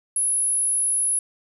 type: tone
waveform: sine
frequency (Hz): 10548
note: E9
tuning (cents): 0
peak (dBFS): -19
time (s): 0.16-1.19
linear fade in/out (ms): 2
effects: none